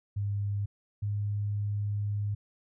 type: tone pair in turn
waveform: sine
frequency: 101.4 / 102.93 Hz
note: G#2 / G#2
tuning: -41 / -15 cents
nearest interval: unison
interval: 26 cents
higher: second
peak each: -28 dBFS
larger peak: neither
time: 0.16-0.66 / 1.02-2.35 s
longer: second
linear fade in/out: 10 ms
effects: none